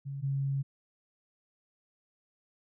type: tone pair in turn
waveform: sine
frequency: 138.59 / 137.55 Hz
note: C#3 / C#3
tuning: 0 / -13 cents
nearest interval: unison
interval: 13 cents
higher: first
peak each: -35 / -28 dBFS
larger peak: second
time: 0.05-0.22 / 0.22-0.63 s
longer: second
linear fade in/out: 20 ms
effects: none